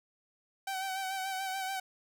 sawtooth tone with vibrato, 765 Hz, G5, 42 cents flat, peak -30 dBFS, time 0.67-1.8 s, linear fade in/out 5 ms, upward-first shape sine, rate 6.9 Hz, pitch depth 36 cents each way, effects none

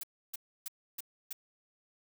blue noise bursts, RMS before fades -39 dBFS, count 5, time 0.01-1.33 s, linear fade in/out 5 ms, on 24 ms, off 300 ms, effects none

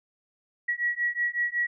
sine beating tone pair, 1919 / 1924.4 Hz, A#6 / B6, +50 / -45 cents, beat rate 5.4 Hz, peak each -28 dBFS, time 0.68-1.67 s, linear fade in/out 10 ms, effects none

